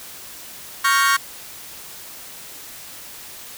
40% pulse chord, G half-diminished seventh, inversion second, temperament equal, 1108.7 / 1396.9 / 1568 / 1864.7 Hz, Db6 / F6 / G6 / Bb6, 0 / 0 / 0 / 0 cents, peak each -17 / -21 / -21 / -21 dBFS, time 0.84-1.17 s, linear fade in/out 10 ms, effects white hiss -38 dBFS RMS until 3.57 s

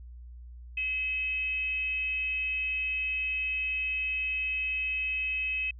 sine tone with frequency modulation, 2565 Hz, E7, 48 cents flat, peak -28 dBFS, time 0.77-5.71 s, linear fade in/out 5 ms, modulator 522 Hz, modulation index 0.3, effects added 60 Hz sine -43 dBFS peak until 5.79 s

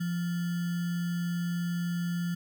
sine tone with sample-and-hold, 173.2 Hz, F3, 14 cents flat, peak -28 dBFS, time 0-2.35 s, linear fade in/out 10 ms, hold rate 1575 Hz, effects none

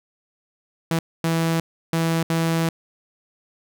sawtooth tone bursts at uneven times, 164.4 Hz, E3, 4 cents flat, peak -15 dBFS, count 4, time 0.91-0.99 / 1.24-1.6 / 1.93-2.23 / 2.3-2.69 s, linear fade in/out 2 ms, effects none

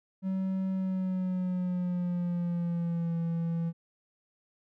triangle tone with pitch glide, 189.8 to 167.15 Hz, F#3 to E3, +44 to +24 cents, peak -26 dBFS, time 0.22-3.73 s, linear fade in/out 50 ms, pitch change -220 cents, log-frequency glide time 0.71-3.17 s, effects none

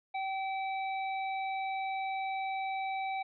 harmonic tone, 770 Hz, G5, 31 cents flat, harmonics 1 / 3 / 5, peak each -33 / -40 / -50 dBFS, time 0.14-3.23 s, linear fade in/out 10 ms, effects none

